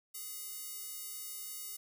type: tone with high-pass filter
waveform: square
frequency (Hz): 415.3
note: G#4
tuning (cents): 0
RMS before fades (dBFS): -44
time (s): 0.14-1.77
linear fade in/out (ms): 10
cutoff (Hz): 8700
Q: 0.57
effects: none